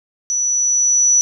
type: tone with level ramp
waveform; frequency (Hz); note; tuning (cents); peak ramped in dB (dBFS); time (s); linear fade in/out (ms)
sine; 5920; F#8; 0; -16 to -9; 0.3-1.21; 0
effects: none